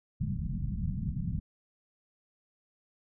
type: low-pass noise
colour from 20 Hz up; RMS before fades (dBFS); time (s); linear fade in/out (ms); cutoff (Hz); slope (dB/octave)
white; -33; 0.2-1.4; 10; 200; 48
effects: none